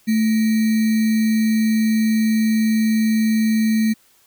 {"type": "tone with sample-and-hold", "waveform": "sine", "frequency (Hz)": 220, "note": "A3", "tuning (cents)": 0, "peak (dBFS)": -14, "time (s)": [0.07, 3.94], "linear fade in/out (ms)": 20, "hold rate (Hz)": 2100, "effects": ["white hiss -56 dBFS RMS until 4.26 s"]}